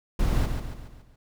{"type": "noise with echo", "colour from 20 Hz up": "brown", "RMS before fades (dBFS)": -23, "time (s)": [0.19, 0.46], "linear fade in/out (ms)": 5, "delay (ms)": 140, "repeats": 5, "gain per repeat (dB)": -6, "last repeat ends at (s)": 1.16, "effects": []}